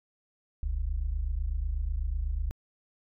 sine tone pair together, 41.21 / 69.3 Hz, E1 / C#2, 0 / 0 cents, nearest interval major sixth, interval 900 cents, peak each -29 / -30 dBFS, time 0.63-2.51 s, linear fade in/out 0 ms, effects tanh soft clip ceiling -21 dBFS

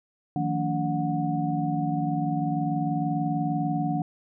sine tone cluster, 157.6 / 177.9 / 224.1 / 286.1 / 730 Hz, D#3 / F3 / A3 / D4 / F#5, +23 / +32 / +32 / -45 / -24 cents, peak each -28 / -33 / -34 / -29 / -30 dBFS, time 0.36-4.02 s, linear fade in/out 2 ms, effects none

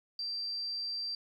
sine tone, 4699 Hz, D8, in tune, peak -34 dBFS, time 0.19-1.15 s, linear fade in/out 2 ms, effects 11-bit

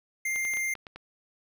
square tone, 2104 Hz, C7, 9 cents sharp, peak -28 dBFS, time 0.25-0.74 s, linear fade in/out 5 ms
clicks, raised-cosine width 0.3 ms, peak -26 dBFS, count 7, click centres 0.36 / 0.451 / 0.537 / 0.571 / 0.753 / 0.868 / 0.96 s
effects none

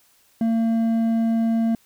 sine tone with hard clipping, 227.1 Hz, A#3, 45 cents flat, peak -19 dBFS, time 0.41-1.75 s, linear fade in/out 2 ms, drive 5 dB, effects white hiss -59 dBFS RMS until 1.85 s

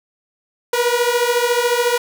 sawtooth beating tone pair, 475.5 / 489.5 Hz, A#4 / B4, +34 / -15 cents, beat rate 14 Hz, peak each -14 dBFS, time 0.73-1.98 s, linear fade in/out 5 ms, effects none

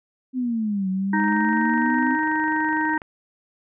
sine exponential two-way sweep, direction down then up, 261.3 to 186.8 to 261.3 Hz, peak -21 dBFS, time 0.33-2.18 s, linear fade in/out 50 ms, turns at 0.89 s
harmonic tone, 311.1 Hz, D#4, in tune, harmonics 1 / 3 / 5 / 6, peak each -24 / -24 / -27 / -27 dBFS, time 1.13-2.98 s, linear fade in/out 5 ms
click train, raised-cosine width 0.5 ms, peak -24 dBFS, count 45, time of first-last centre 1.2-3.018 s, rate 24.2 Hz
effects none

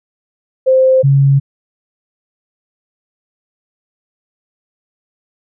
sine tone pair in turn, 522 / 138.26 Hz, C5 / C#3, -4 / -4 cents, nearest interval octave + major seventh, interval 2300 cents, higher first, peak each -6 dBFS, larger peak neither, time 0.66-1.03 / 1.03-1.4 s, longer neither, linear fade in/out 20 ms, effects none

